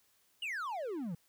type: exponential sweep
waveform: triangle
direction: down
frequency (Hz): 2987 to 154.5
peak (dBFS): -34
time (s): 0.42-1.15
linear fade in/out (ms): 5
effects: white hiss -71 dBFS RMS until 1.28 s